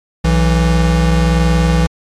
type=tone pair together; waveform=square; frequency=62.02 / 164.81 Hz; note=B1 / E3; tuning=+8 / 0 cents; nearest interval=octave + perfect fourth; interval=1692 cents; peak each=-13 dBFS; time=0.24-1.87 s; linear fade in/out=10 ms; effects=low-pass 8000 Hz 12 dB/octave + MP3 96 kbps